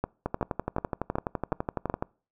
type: two click trains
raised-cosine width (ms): 1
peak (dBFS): -13 / -14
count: 6 / 22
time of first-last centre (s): 0.04-1.899 / 0.26-2.025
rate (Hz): 2.69 / 11.9
effects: noise-tail reverb RT60 0.4 s tail -25 dB re dry